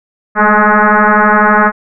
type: tone with frequency modulation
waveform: sine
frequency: 205 Hz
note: G#3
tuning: 22 cents flat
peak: -5 dBFS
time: 0.35-1.72 s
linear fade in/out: 50 ms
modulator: 211 Hz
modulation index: 7.3
effects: none